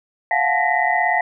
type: tone cluster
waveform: sine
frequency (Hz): 695 / 732 / 864 / 1862 / 1996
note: F5 / F#5 / A5 / A#6 / B6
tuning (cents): -9 / -19 / -32 / -2 / +18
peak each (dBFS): -22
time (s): 0.31-1.21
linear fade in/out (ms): 2
effects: none